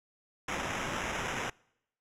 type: noise with sample-and-hold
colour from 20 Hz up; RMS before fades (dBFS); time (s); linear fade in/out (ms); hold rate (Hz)
white; -35; 0.48-1.5; 5; 4410
effects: noise-tail reverb RT60 0.8 s tail -26 dB re dry + low-pass 8000 Hz 12 dB/octave